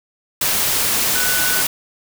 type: tone in noise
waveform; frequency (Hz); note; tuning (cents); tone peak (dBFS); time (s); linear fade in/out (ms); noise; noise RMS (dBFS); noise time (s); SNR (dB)
sine; 1488; F#6; +9; -22; 1.15-1.62; 5; white; -18; 0.41-1.67; -7
effects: none